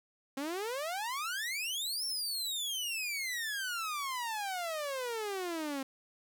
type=exponential two-way sweep; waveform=sawtooth; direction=up then down; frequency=263.5 to 5500 to 263.5 Hz; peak=-31 dBFS; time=0.37-5.83 s; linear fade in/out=5 ms; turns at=2.05 s; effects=11-bit